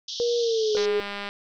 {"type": "band-pass noise", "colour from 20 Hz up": "pink", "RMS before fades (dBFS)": -34, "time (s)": [0.08, 0.86], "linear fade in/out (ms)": 5, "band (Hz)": [3100, 6000], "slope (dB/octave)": 96}
{"type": "tone with pitch glide", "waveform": "sine", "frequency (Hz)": [475.5, 416.3], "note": ["A#4", "G#4"], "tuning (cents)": [34, 4], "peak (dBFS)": -21, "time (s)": [0.2, 1], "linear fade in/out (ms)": 0, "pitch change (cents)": -230, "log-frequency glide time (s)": [0.38, 0.79]}
{"type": "tone with exponential decay", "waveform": "triangle", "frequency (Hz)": 487, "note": "B4", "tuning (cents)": -24, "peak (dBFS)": -21, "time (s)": [0.75, 0.83], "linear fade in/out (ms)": 0, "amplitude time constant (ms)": 17}
{"type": "click train", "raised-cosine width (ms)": 0.3, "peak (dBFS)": -17, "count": 106, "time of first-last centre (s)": [0.77, 1.29], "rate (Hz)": 202}
{"effects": []}